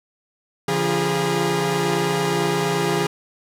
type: tone cluster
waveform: sawtooth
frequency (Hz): 143.9 / 172.6 / 347.2 / 408.6 / 959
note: D3 / F3 / F4 / G#4 / A#5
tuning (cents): -35 / -20 / -10 / -28 / +49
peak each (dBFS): -23 / -21 / -25 / -18 / -27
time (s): 0.68-3.07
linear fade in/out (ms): 5
effects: low-pass 11000 Hz 12 dB/octave + 8-bit